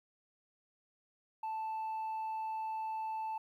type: tone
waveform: sine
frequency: 880 Hz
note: A5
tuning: in tune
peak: -33 dBFS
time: 1.43-3.38 s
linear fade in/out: 5 ms
effects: tanh soft clip ceiling -35 dBFS + 12-bit